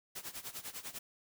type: noise with tremolo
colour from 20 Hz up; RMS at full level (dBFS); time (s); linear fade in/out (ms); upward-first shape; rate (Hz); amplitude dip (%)
white; -42; 0.15-0.99; 10; sine; 10; 85
effects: none

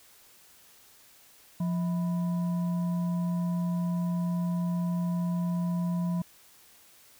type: tone with frequency modulation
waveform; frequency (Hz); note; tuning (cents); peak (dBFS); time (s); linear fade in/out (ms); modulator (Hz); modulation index
sine; 174.61; F3; 0; -26; 1.6-6.22; 5; 817; 0.26
effects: white hiss -57 dBFS RMS until 7.19 s

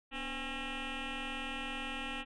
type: tone with frequency modulation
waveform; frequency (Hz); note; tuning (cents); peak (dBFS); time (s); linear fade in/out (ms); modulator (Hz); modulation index
sine; 1351; E6; +42; -34; 0.11-2.25; 50; 266; 6.5
effects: tanh soft clip ceiling -36 dBFS

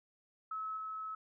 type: tone with level steps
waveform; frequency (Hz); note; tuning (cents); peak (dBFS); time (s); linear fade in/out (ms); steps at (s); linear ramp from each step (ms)
sine; 1293; E6; -34; -37 / -39; 0.51-1.15; 5; 0.77; 2
effects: none

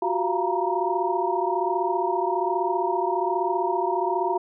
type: tone cluster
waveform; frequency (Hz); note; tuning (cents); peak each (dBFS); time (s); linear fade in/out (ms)
sine; 358.9 / 380.1 / 691 / 920 / 955; F4 / F#4 / F5 / A#5 / A#5; +47 / +47 / -19 / -23 / +42; -28; 0.02-4.38; 5
effects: none

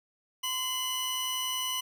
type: tone pair together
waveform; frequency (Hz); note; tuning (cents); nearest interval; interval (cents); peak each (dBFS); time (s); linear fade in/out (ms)
sawtooth; 1030.3 / 2960; C6 / F#7; -27 / 0; octave + tritone; 1827; -32 / -28; 0.43-1.81; 10
effects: none

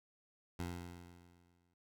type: tone with exponential decay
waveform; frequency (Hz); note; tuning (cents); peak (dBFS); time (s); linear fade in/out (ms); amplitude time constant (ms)
15% pulse; 87.5; F2; +4; -32; 0.59-1.74; 5; 250
effects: noise-tail reverb RT60 0.1 s tail -18 dB re dry

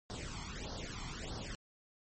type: noise with flanger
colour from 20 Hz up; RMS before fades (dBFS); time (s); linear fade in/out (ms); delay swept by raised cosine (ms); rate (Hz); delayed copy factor
pink; -43; 0.1-1.55; 0; 0.2 to 0.94; 1.6; +0.8
effects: MP3 32 kbps

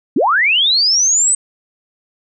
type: linear sweep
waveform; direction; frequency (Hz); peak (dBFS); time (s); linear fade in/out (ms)
sine; up; 200.9 to 8200; -10; 0.16-1.35; 5
effects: none

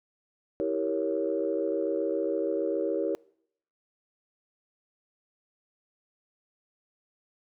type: chord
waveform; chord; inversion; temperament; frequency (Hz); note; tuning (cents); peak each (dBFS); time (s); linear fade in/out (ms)
sine; E diminished seventh; none; equal with one note detuned; 325.1 / 392 / 466.2 / 554.4; E4 / G4 / Bb4 / Db5; -24 / 0 / 0 / 0; -31; 0.6-3.15; 0
effects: noise-tail reverb RT60 0.7 s tail -25 dB re dry + tanh soft clip ceiling -16 dBFS

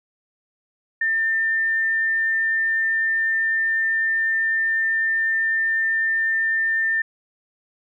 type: tone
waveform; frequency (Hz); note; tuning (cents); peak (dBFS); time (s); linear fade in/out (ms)
sine; 1798; A6; +37; -18; 1.01-7.02; 5
effects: none

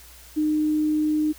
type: tone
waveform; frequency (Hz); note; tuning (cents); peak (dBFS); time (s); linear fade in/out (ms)
sine; 305.6; D#4; -31; -19; 0.36-1.33; 20
effects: added 60 Hz sine -49 dBFS peak until 1.38 s + white hiss -48 dBFS RMS until 1.38 s

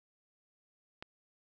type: click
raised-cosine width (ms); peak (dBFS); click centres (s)
0.3; -27; 1.025
effects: none

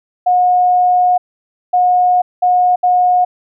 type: tone bursts at uneven times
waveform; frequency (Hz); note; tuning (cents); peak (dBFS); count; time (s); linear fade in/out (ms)
sine; 723; F#5; -40; -8; 4; 0.26-1.18 / 1.73-2.22 / 2.42-2.76 / 2.83-3.25; 10
effects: none

